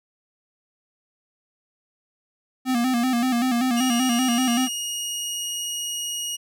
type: tone with vibrato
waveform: square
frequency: 246.9 Hz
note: B3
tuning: in tune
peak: -20 dBFS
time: 2.65-4.69 s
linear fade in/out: 50 ms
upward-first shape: square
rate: 5.2 Hz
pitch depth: 75 cents each way
type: tone with pitch glide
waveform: 20% pulse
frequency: 2864 to 2884 Hz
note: F7 to F#7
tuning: +43 to -45 cents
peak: -21 dBFS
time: 3.76-6.37 s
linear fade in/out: 20 ms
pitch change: +12 cents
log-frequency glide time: 4.54-5.73 s
effects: none